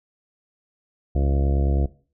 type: harmonic tone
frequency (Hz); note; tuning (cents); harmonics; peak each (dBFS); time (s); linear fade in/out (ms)
69.3; C#2; 0; 1 / 2 / 3 / 4 / 5 / 6 / 7 / 8 / 9 / 10; -19 / -26 / -33 / -33 / -32 / -39 / -36 / -39 / -40 / -38; 1.15-1.86; 5
effects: noise-tail reverb RT60 0.4 s tail -18 dB re dry